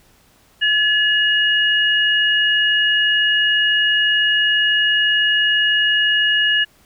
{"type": "tone pair together", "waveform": "sine", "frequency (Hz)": [1709, 2877], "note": ["G#6", "F#7"], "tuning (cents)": [49, -49], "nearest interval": "major sixth", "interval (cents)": 902, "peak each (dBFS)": -16, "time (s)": [0.61, 6.65], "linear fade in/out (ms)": 20, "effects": ["pink hiss -54 dBFS RMS until 6.85 s"]}